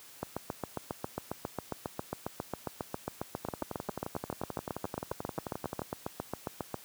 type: two click trains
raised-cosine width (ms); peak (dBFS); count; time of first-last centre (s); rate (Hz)
1; -21 / -19; 28 / 49; 3.45-5.818 / 0.23-6.743; 11.4 / 7.37
effects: white hiss -53 dBFS RMS until 6.84 s + high-pass 80 Hz 12 dB/octave